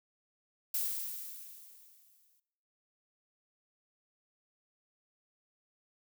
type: noise with exponential decay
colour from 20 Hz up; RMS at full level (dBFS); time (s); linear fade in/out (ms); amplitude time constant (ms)
violet; -32; 0.74-2.4; 5; 360
effects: noise-tail reverb RT60 0.9 s tail -20 dB re dry